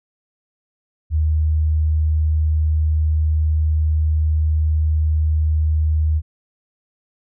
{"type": "tone", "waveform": "sine", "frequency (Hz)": 77.6, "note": "D#2", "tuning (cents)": -4, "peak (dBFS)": -14, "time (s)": [1.1, 6.22], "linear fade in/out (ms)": 50, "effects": []}